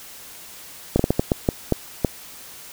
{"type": "slowing click train", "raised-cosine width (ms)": 2, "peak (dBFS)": -3, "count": 9, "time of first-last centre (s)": [0.96, 2.047], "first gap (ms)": 34, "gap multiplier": 1.38, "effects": ["white hiss -41 dBFS RMS until 2.72 s"]}